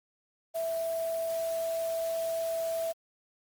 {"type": "tone in noise", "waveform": "sine", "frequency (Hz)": 659.3, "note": "E5", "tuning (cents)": 0, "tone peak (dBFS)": -29, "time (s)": [0.54, 2.93], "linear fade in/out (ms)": 20, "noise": "white", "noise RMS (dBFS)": -45, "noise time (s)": [0.54, 2.93], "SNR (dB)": 13, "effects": ["Opus 24 kbps"]}